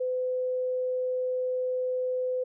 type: tone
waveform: sine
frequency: 507 Hz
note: B4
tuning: 45 cents sharp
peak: -26 dBFS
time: 0-2.44 s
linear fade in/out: 10 ms
effects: none